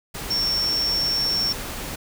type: tone in noise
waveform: sine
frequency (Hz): 5460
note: F8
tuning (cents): -40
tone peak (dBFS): -20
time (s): 0.3-1.53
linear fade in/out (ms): 10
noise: pink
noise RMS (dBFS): -32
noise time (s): 0.14-1.96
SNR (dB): +9
effects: none